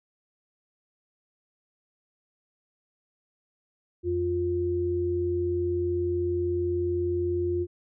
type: tone pair together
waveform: sine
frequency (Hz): 88 / 351.7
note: F2 / F4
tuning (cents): +14 / +12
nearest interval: 2 octaves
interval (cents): 2398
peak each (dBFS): -31 / -25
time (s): 4.03-7.67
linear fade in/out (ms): 50
effects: none